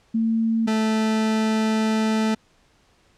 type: tone pair in turn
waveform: sine / 40% pulse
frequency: 225.4 / 219.1 Hz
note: A3 / A3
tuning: +42 / -7 cents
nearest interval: unison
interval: 49 cents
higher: first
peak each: -18 dBFS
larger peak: neither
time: 0.14-0.67 / 0.67-2.35 s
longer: second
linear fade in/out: 10 ms
effects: pink hiss -60 dBFS RMS until 3.17 s + low-pass 7000 Hz 12 dB/octave